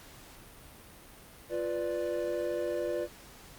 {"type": "chord", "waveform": "triangle", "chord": "B diminished", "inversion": "second", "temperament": "equal", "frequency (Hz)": [349.2, 493.9, 587.3], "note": ["F4", "B4", "D5"], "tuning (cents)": [0, 0, 0], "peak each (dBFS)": [-33, -33, -32], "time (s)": [1.49, 3.08], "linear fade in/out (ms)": 50, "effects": ["pink hiss -52 dBFS RMS until 3.58 s", "Opus 48 kbps"]}